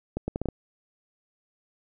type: accelerating click train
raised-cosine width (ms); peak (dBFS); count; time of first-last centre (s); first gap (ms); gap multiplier
2; -15; 6; 0.17-0.487; 110; 0.72
effects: none